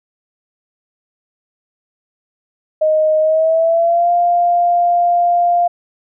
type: tone with pitch glide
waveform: sine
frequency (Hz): 622.3 to 698.5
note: D#5 to F5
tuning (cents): 0 to 0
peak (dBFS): -10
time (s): 2.81-5.68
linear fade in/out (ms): 10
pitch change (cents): +200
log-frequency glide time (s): 3.2-4.11
effects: none